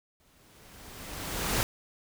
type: noise with exponential growth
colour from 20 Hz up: pink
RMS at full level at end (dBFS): -26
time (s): 0.2-1.63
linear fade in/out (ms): 0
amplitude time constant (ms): 310
effects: none